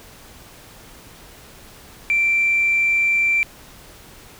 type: tone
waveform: sine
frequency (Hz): 2349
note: D7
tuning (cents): 0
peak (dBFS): -14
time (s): 2.1-3.43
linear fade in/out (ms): 0
effects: tanh soft clip ceiling -10 dBFS + pink hiss -44 dBFS RMS until 4.39 s